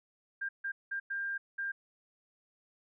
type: tone bursts at uneven times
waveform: sine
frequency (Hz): 1596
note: G6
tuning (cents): +31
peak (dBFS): -33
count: 5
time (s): 0.41-0.49 / 0.64-0.72 / 0.91-1 / 1.1-1.38 / 1.58-1.72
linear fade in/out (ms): 10
effects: none